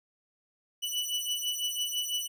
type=beating tone pair; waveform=sawtooth; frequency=2960 / 2966 Hz; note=F#7 / F#7; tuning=0 / +4 cents; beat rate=6 Hz; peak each=-30 dBFS; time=0.82-2.28 s; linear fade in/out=20 ms; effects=none